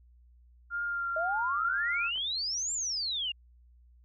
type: tone with vibrato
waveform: sine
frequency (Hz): 1396.9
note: F6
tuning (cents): 0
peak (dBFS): -30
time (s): 0.7-2.11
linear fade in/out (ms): 50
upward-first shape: triangle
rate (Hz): 1.9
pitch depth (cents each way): 20
type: exponential two-way sweep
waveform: sine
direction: up then down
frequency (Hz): 621 to 7459 to 2760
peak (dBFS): -30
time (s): 1.16-3.32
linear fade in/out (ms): 5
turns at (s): 2.73
type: clicks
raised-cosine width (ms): 0.5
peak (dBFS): -39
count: 2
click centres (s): 2.158 / 2.176
effects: added 60 Hz sine -56 dBFS peak until 4.04 s